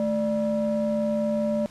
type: ring-modulated tone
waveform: triangle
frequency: 186.2 Hz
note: F#3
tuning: 11 cents sharp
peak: -17 dBFS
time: 0-1.66 s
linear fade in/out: 0 ms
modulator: 405 Hz
effects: pink hiss -50 dBFS RMS until 1.7 s + low-pass 9000 Hz 12 dB/octave